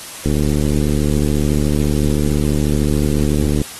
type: click train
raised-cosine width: 3 ms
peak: -5 dBFS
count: 249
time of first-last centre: 0.26-3.616 s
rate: 73.9 Hz
effects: white hiss -32 dBFS RMS until 3.79 s + AAC 32 kbps